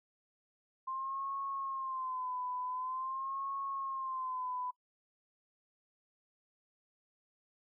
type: tone with vibrato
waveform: sine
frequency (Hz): 1046.5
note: C6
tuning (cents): 0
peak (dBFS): -36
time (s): 0.87-4.71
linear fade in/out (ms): 10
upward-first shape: sine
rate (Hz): 0.46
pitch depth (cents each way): 81
effects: noise-tail reverb RT60 0.1 s tail -22 dB re dry